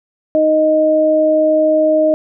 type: tone pair together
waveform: sine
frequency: 311.2 / 621.8 Hz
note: D#4 / D#5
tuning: 0 / -1 cents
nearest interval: octave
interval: 1199 cents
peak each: -16 / -10 dBFS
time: 0.35-2.14 s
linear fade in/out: 0 ms
effects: none